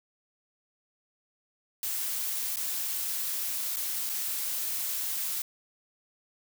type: noise with dropouts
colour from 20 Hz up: blue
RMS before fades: -32 dBFS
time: 1.83-5.42 s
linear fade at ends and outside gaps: 1 ms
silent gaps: 2.559-2.569 / 3.761-3.767 / 4.093-4.097 s
effects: none